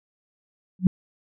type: tone with exponential growth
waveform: sine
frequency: 184.1 Hz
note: F#3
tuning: 8 cents flat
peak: -8 dBFS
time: 0.79-0.87 s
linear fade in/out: 2 ms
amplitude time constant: 16 ms
effects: none